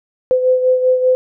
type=beating tone pair; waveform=sine; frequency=509 / 514.1 Hz; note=C5 / C5; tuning=-48 / -31 cents; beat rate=5.1 Hz; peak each=-11 / -19 dBFS; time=0.31-1.15 s; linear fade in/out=0 ms; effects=none